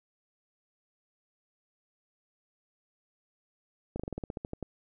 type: slowing click train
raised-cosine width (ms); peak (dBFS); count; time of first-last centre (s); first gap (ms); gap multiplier
2; -22; 12; 3.96-4.627; 36; 1.1
effects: none